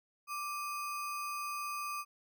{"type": "tone with sample-and-hold", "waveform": "sine", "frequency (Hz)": 1174.7, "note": "D6", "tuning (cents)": 0, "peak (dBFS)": -36, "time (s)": [0.27, 2.05], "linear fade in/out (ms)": 50, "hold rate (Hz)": 3675, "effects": []}